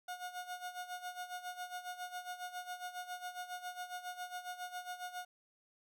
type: tone with tremolo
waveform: 30% pulse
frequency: 722 Hz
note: F#5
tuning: 43 cents flat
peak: -37 dBFS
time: 0.08-5.25 s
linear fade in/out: 5 ms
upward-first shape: sine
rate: 7.3 Hz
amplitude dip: 75%
effects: none